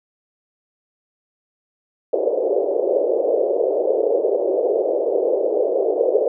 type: band-pass noise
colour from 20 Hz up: white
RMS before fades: -19 dBFS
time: 2.13-6.28 s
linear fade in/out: 2 ms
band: 380 to 580 Hz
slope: 48 dB/octave
effects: none